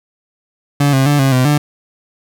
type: tone with pitch steps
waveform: 30% pulse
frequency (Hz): 143.1 / 133.9 / 145.4 / 134.9 / 127.7 / 147.5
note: D3 / C3 / D3 / C#3 / C3 / D3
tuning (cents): -45 / +40 / -17 / -47 / -42 / +8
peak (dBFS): -7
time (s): 0.8-1.58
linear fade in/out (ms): 5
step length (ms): 130
effects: none